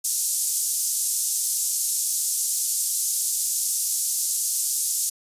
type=band-pass noise; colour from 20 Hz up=pink; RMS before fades=-25 dBFS; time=0.04-5.1 s; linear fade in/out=10 ms; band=6400 to 12000 Hz; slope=24 dB/octave; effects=resampled to 32000 Hz